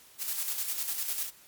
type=noise with tremolo; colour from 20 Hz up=blue; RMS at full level=-31 dBFS; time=0.18-1.31 s; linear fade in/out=50 ms; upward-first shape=square; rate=10 Hz; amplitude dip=45%; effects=white hiss -56 dBFS RMS until 1.47 s + MP3 96 kbps